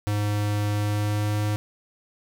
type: tone with pitch glide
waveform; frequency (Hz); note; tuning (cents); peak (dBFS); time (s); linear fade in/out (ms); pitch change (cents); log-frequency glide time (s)
square; 103.83 to 104.98; G#2 to G#2; 0 to +19; -23; 0.07-1.56; 0; +19; 0.71-1.45
effects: none